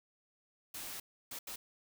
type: noise bursts at uneven times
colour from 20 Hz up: white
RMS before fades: -44 dBFS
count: 3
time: 0.74-1 / 1.31-1.39 / 1.47-1.56 s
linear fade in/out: 5 ms
effects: none